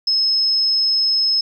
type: tone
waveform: sine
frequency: 5180 Hz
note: E8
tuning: 31 cents flat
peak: -14 dBFS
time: 0.07-1.41 s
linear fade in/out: 5 ms
effects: 9-bit